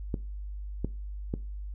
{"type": "clicks", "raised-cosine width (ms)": 3, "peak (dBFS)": -17, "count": 3, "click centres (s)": [0.142, 0.846, 1.339], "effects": ["noise-tail reverb RT60 0.3 s tail -19 dB re dry", "added 50 Hz sine -35 dBFS peak until 1.74 s"]}